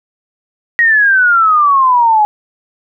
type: exponential sweep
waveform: sine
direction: down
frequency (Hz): 1900 to 830.6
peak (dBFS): -6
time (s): 0.79-2.25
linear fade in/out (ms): 0
effects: none